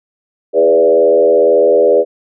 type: tone with frequency modulation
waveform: sine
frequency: 493.9 Hz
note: B4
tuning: in tune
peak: -6 dBFS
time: 0.53-2.05 s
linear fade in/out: 50 ms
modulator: 82 Hz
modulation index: 1.3
effects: none